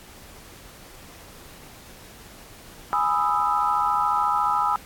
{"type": "chord", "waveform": "sine", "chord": "E major seventh", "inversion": "first", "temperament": "equal", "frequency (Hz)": [830.6, 987.8, 1244.5, 1318.5], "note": ["G#5", "B5", "D#6", "E6"], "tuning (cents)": [0, 0, 0, 0], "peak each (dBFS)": -25, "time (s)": [2.93, 4.76], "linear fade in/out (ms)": 0, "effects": ["pink hiss -46 dBFS RMS until 4.85 s", "AAC 64 kbps"]}